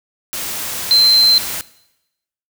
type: tone in noise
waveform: sine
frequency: 4104 Hz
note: C8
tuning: 34 cents flat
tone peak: -8 dBFS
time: 0.91-1.38 s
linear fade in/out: 0 ms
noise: white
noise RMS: -24 dBFS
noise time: 0.33-1.61 s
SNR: +13 dB
effects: noise-tail reverb RT60 0.9 s tail -19 dB re dry